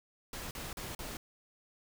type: noise bursts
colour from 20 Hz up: pink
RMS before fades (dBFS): -42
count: 4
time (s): 0.33-1.17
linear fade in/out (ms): 2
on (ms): 180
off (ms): 40
effects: none